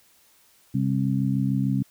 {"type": "harmonic tone", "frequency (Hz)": 66.7, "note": "C2", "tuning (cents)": 34, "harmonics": [2, 3, 4], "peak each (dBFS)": [-24, -25, -27], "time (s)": [0.74, 1.83], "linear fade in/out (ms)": 10, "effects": ["white hiss -59 dBFS RMS until 1.9 s"]}